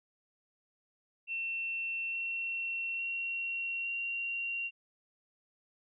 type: tone with pitch steps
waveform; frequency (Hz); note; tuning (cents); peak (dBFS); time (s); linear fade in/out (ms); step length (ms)
sine; 2700 / 2719 / 2738 / 2757; E7 / F7 / F7 / F7; +41 / -47 / -35 / -23; -33; 1.27-4.71; 50; 860
effects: none